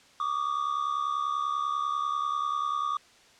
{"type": "tone pair together", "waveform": "triangle", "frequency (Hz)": [1145, 1215.2], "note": ["D6", "D#6"], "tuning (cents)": [-44, -41], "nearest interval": "minor second", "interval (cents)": 103, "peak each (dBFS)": -28, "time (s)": [0.2, 2.97], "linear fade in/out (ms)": 2, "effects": ["white hiss -57 dBFS RMS until 3.39 s", "low-pass 6000 Hz 12 dB/octave"]}